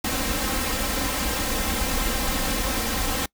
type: noise with comb filter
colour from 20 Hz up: pink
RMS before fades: -25 dBFS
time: 0.04-3.26 s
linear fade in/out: 5 ms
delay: 3.8 ms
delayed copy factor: +0.75
effects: noise-tail reverb RT60 0.1 s tail -25 dB re dry